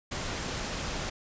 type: noise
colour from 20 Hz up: pink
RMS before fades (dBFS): -34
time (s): 0.11-1.1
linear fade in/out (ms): 10
effects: resampled to 16000 Hz